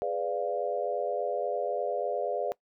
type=chord; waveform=sine; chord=G# diminished seventh; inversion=none; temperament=equal with one note detuned; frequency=415.3 / 498.8 / 587.3 / 698.5 Hz; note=G#4 / B4 / D5 / F5; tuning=0 / +17 / 0 / 0 cents; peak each=-35 / -33 / -32 / -34 dBFS; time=0.02-2.52 s; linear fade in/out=0 ms; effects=noise-tail reverb RT60 0.1 s tail -21 dB re dry